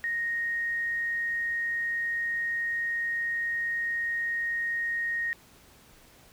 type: tone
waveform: sine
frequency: 1864.7 Hz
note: A#6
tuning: in tune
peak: -27 dBFS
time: 0.04-5.33 s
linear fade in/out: 0 ms
effects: pink hiss -56 dBFS RMS until 6.32 s